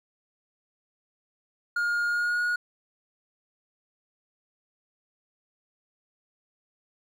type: tone with pitch glide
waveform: triangle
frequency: 1421 to 1446.7 Hz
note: F6 to F#6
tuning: +30 to -39 cents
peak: -22 dBFS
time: 1.76-2.56 s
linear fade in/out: 5 ms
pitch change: +31 cents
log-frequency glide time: 2.07-2.41 s
effects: none